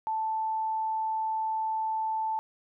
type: tone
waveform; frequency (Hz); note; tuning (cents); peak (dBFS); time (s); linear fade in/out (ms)
sine; 880; A5; 0; -27; 0.07-2.39; 0
effects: none